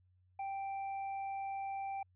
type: tone with hard clipping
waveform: triangle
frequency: 784 Hz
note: G5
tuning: in tune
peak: -39 dBFS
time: 0.39-2.03 s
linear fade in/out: 5 ms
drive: 8 dB
effects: added 91 Hz sine -67 dBFS peak until 2.15 s + resampled to 8000 Hz